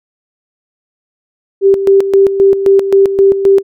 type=tone with tremolo; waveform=sine; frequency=392 Hz; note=G4; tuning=in tune; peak=-3 dBFS; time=1.61-3.63 s; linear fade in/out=50 ms; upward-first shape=square; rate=3.8 Hz; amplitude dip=65%; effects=none